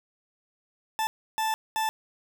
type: tone bursts at uneven times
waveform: 40% pulse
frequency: 880 Hz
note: A5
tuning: in tune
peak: -24 dBFS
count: 3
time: 0.99-1.07 / 1.38-1.54 / 1.76-1.89 s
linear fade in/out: 0 ms
effects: none